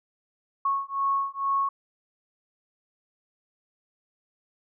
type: beating tone pair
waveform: sine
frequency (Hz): 1100 / 1102.2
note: C#6 / C#6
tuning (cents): -14 / -10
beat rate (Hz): 2.2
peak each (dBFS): -27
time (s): 0.65-1.69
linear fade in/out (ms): 5
effects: none